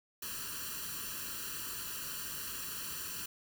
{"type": "noise with comb filter", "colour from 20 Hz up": "white", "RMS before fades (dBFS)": -41, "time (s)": [0.22, 3.26], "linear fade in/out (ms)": 5, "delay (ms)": 0.69, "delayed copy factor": 0.95, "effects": []}